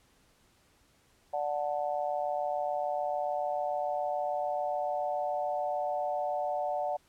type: chord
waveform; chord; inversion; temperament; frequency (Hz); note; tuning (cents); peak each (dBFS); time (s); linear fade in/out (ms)
sine; D major; none; just; 587.3 / 734.2 / 881; D5 / F#5 / A5; 0 / -14 / +2; -33 / -32 / -38; 1.33-6.97; 10
effects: pink hiss -66 dBFS RMS until 7.08 s + low-pass 12000 Hz 12 dB/octave